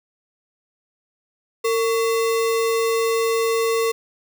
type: tone with sample-and-hold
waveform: sine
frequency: 455.3 Hz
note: A#4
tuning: 41 cents flat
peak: -17 dBFS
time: 1.64-3.92 s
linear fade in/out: 10 ms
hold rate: 1575 Hz
effects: none